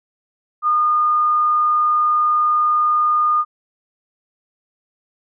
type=tone; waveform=sine; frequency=1220 Hz; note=D#6; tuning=34 cents flat; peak=-13 dBFS; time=0.62-3.45 s; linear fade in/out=50 ms; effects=none

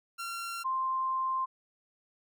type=tone pair in turn; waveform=sawtooth / sine; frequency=1371 / 1048.2 Hz; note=F6 / C6; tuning=-32 / +3 cents; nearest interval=perfect fourth; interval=465 cents; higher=first; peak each=-32 / -28 dBFS; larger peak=second; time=0.18-0.64 / 0.64-1.46 s; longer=second; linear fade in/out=20 ms; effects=none

